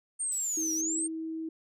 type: linear two-way sweep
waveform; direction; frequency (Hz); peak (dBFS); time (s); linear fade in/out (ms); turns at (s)
sine; down then up; 8800 to 5650 to 8800; -29; 0.19-1.08; 20; 0.74
type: noise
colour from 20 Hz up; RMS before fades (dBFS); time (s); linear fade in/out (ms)
violet; -42; 0.32-0.81; 0
type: tone with pitch glide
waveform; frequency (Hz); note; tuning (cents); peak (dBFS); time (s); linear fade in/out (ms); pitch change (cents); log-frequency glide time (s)
sine; 320 to 321.9; D#4 to E4; +49 to -41; -33; 0.57-1.49; 5; +10; 0.89-1.03
effects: resampled to 32000 Hz